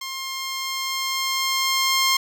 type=tone with level ramp; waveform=10% pulse; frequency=1064 Hz; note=C6; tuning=29 cents sharp; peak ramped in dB=-21 to -8 dBFS; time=0.01-2.17 s; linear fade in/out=5 ms; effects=none